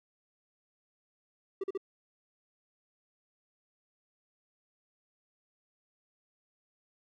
triangle tone bursts, 388.5 Hz, G4, 16 cents flat, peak -29 dBFS, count 3, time 1.61-1.776 s, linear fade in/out 5 ms, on 28 ms, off 41 ms, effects none

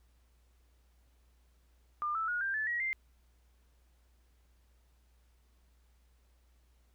sine tone with pitch steps, 1201 / 1317.3 / 1444.8 / 1584.7 / 1738.2 / 1906.5 / 2091 Hz, D6 / E6 / F#6 / G6 / A6 / A#6 / C7, +38 / -2 / -42 / +18 / -22 / +38 / -2 cents, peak -31 dBFS, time 2.02-2.93 s, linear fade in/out 0 ms, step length 130 ms, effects added 60 Hz sine -64 dBFS peak until 6.94 s + pink hiss -75 dBFS RMS until 6.94 s

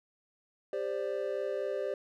triangle chord, G suspended fourth, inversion none, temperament equal with one note detuned, 397.5 / 523.3 / 587.3 Hz, G4 / C5 / D5, +24 / 0 / 0 cents, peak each -34 dBFS, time 0.73-1.94 s, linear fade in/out 2 ms, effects none

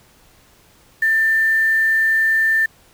sine tone with quantisation, 1785 Hz, A6, 24 cents sharp, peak -13 dBFS, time 1.02-2.66 s, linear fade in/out 5 ms, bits 6, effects pink hiss -52 dBFS RMS until 2.93 s

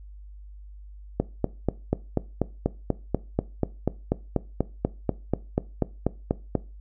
click train, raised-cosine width 2 ms, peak -8 dBFS, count 23, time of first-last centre 1.2-6.553 s, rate 4.11 Hz, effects noise-tail reverb RT60 0.3 s tail -19 dB re dry + added 50 Hz sine -41 dBFS peak until 6.8 s

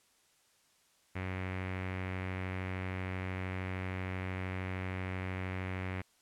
sawtooth tone with low-pass filter, 93 Hz, F#2, 9 cents sharp, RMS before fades -38 dBFS, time 1.15-6.02 s, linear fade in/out 10 ms, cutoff 2200 Hz, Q 3.6, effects white hiss -69 dBFS RMS until 6.21 s + low-pass 10000 Hz 12 dB/octave

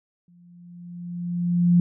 sine tone with exponential growth, 174.61 Hz, F3, in tune, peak -12 dBFS, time 0.28-1.8 s, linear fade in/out 2 ms, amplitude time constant 330 ms, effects none

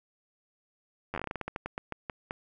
slowing click train, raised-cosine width 0.5 ms, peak -19 dBFS, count 18, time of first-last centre 1.14-2.309 s, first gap 10 ms, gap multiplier 1.21, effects none

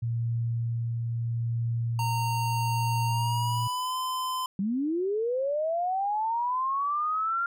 sine tone with tremolo, 116.54 Hz, A#2, in tune, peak -25 dBFS, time 0.02-3.68 s, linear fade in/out 10 ms, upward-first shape triangle, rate 0.75 Hz, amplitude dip 25%
square tone with pitch glide, 923 to 1024.1 Hz, A#5 to C6, -17 to -37 cents, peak -29 dBFS, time 1.99-4.46 s, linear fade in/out 2 ms, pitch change +180 cents, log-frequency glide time 3.06-3.96 s
sine linear sweep, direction up, 185 to 1396.9 Hz, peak -25 dBFS, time 4.59-7.46 s, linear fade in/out 2 ms
effects none

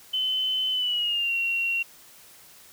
sine tone with pitch glide, 3043 to 2743 Hz, F#7 to F7, +48 to -32 cents, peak -23 dBFS, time 0.13-1.83 s, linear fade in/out 10 ms, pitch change -180 cents, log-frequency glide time 0.71-1.34 s, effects white hiss -51 dBFS RMS until 2.72 s

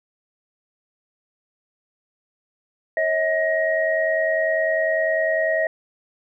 sine tone cluster, 549 / 639 / 1884 Hz, C#5 / D#5 / A#6, -17 / +46 / +18 cents, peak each -27 / -20 / -23 dBFS, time 2.97-5.67 s, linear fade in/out 2 ms, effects none

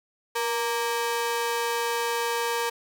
sawtooth ring-modulated tone, 698.5 Hz, F5, in tune, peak -18 dBFS, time 0.35-2.7 s, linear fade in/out 10 ms, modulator 226 Hz, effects 9-bit

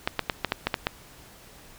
clicks, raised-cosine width 0.3 ms, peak -7 dBFS, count 8, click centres 0.075 / 0.193 / 0.298 / 0.447 / 0.521 / 0.67 / 0.742 / 0.869 s, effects pink hiss -50 dBFS RMS until 1.78 s

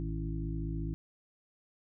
harmonic tone with a mistuned harmonic, 55 Hz, A1, in tune, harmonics 1 / 2 / 3 / 5 / 6, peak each -36 / -41 / -38 / -43 / -43 dBFS, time 0-0.94 s, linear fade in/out 0 ms, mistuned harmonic 3, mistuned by -60 cents, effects none

